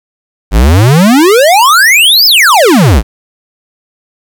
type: exponential two-way sweep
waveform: square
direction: up then down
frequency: 47.28 to 5320 to 47.28 Hz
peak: -3 dBFS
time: 0.51-3.03 s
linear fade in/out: 50 ms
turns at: 2.26 s
effects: 7-bit